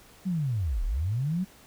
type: linear two-way sweep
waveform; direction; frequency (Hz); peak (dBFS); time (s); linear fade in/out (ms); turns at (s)
sine; down then up; 194.3 to 33.32 to 194.3; -25; 0.25-1.45; 20; 0.84
effects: pink hiss -54 dBFS RMS until 1.66 s